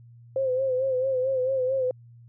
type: tone with vibrato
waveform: sine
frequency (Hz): 521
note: C5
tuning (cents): -7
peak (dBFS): -22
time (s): 0.36-1.91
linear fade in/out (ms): 2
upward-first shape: sine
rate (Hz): 4.5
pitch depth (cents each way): 59
effects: added 118 Hz sine -47 dBFS peak until 2.28 s